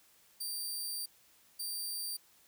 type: tone bursts at uneven times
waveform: 15% pulse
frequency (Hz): 4685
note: D8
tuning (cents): -5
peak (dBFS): -30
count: 2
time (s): 0.4-1.06 / 1.59-2.17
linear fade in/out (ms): 10
effects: white hiss -65 dBFS RMS until 2.47 s